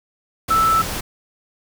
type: tone in noise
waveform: sine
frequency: 1318.5 Hz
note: E6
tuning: in tune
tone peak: -13 dBFS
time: 0.5-0.82 s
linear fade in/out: 10 ms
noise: pink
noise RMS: -26 dBFS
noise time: 0.48-1.01 s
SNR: +10 dB
effects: none